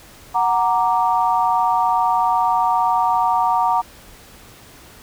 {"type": "chord", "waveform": "sine", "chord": "Gb augmented", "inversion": "none", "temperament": "equal", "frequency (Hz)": [740, 932.3, 1174.7], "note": ["Gb5", "Bb5", "D6"], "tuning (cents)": [0, 0, 0], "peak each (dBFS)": [-19, -17, -22], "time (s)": [0.34, 3.82], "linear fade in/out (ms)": 20, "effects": ["pink hiss -44 dBFS RMS until 5.02 s"]}